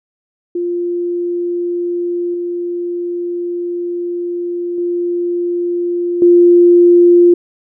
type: tone with level steps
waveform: sine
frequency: 349.2 Hz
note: F4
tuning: in tune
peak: -15 / -17 / -14 / -4 dBFS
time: 0.55-7.34 s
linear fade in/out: 5 ms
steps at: 2.34 / 4.78 / 6.22 s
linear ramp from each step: 2 ms
effects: none